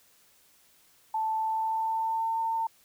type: tone with pitch glide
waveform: sine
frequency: 880 to 903.2 Hz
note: A5 to A5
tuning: 0 to +45 cents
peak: -26 dBFS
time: 1.14-2.67 s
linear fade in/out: 5 ms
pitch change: +45 cents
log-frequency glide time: 1.35-2.41 s
effects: white hiss -62 dBFS RMS until 2.84 s